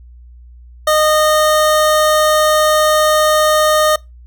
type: tone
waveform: 25% pulse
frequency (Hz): 615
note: D#5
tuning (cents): -20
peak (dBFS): -6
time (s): 0.87-3.96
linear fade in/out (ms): 5
effects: noise-tail reverb RT60 0.2 s tail -23 dB re dry + added 60 Hz sine -36 dBFS peak until 4.26 s